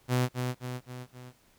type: tone with echo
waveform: sawtooth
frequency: 125.4 Hz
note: B2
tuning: 27 cents sharp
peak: -20 dBFS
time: 0.08-0.29 s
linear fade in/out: 50 ms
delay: 260 ms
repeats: 4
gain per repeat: -5 dB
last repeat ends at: 1.33 s
effects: pink hiss -64 dBFS RMS until 1.58 s